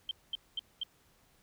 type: tone bursts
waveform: sine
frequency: 3136 Hz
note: G7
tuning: in tune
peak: -32 dBFS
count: 4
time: 0.09-0.834 s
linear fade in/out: 2 ms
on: 21 ms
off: 220 ms
effects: pink hiss -67 dBFS RMS until 1.42 s